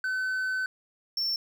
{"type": "tone pair in turn", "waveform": "triangle", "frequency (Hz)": [1519, 5413], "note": ["F#6", "E8"], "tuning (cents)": [45, 45], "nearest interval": "octave + minor seventh", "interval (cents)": 2200, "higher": "second", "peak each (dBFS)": -25, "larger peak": "neither", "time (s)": [[0.04, 0.66], [1.17, 1.36]], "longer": "first", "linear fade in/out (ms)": 2, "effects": []}